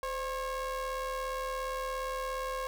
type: ring-modulated tone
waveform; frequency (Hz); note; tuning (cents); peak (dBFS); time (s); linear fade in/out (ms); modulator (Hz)
square; 278.2; C#4; +6; -31; 0.03-2.67; 0; 796
effects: none

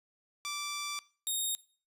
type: tone pair in turn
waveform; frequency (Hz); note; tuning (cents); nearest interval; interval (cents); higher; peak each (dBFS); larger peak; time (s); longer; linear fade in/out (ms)
10% pulse; 1170 / 3715; D6 / A#7; -7 / -7; octave + minor sixth; 2000; second; -27 / -22; second; 0.45-0.99 / 1.27-1.55; first; 0
effects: noise-tail reverb RT60 0.4 s tail -20 dB re dry + resampled to 32000 Hz

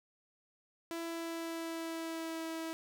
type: tone with pitch glide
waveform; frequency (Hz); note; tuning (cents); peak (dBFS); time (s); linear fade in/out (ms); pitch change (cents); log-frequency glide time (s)
sawtooth; 333.4 to 325.2; E4 to E4; +20 to -23; -34; 0.91-2.73; 0; -43; 1.02-2.44
effects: none

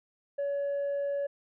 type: tone with tanh clipping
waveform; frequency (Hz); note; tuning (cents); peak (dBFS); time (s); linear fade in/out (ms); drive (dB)
sine; 565; C#5; +33; -29; 0.38-1.27; 10; 1
effects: none

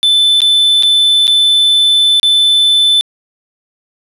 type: tone with dropouts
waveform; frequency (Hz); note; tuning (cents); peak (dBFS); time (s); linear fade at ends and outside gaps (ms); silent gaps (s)
triangle; 3520; A7; 0; -5; 0.03-3.01; 0; 0.405-0.418 / 0.825-0.833 / 1.27-1.278 / 2.198-2.231
effects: resampled to 32000 Hz + 7-bit

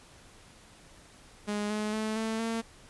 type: tone with pitch steps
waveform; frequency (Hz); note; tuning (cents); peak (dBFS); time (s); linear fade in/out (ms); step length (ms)
sawtooth; 207.7 / 212.4 / 217.3 / 222.2 / 227.3; G#3 / G#3 / A3 / A3 / A#3; 0 / +39 / -21 / +17 / -43; -26; 1.47-2.62; 20; 230
effects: pink hiss -55 dBFS RMS until 2.89 s + resampled to 24000 Hz

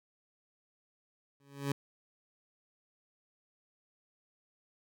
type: tone with exponential growth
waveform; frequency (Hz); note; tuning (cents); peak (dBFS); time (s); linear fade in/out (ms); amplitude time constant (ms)
20% pulse; 140; C#3; +18; -23; 1.4-1.72; 2; 68
effects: none

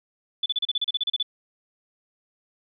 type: tone bursts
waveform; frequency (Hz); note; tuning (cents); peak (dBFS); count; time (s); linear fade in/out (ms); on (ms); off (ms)
sine; 3476; A7; -22; -21; 13; 0.43-1.228; 5; 30; 34
effects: none

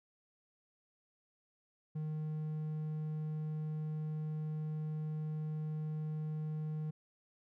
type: tone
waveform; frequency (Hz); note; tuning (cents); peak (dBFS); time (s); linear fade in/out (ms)
triangle; 154.4; D#3; -13; -34; 1.95-6.91; 10
effects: none

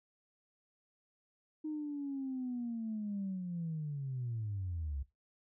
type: linear sweep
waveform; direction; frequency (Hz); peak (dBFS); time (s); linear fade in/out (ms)
sine; down; 311.1 to 65.2; -35; 1.64-5.03; 10
effects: noise-tail reverb RT60 0.2 s tail -17 dB re dry + tanh soft clip ceiling -31 dBFS

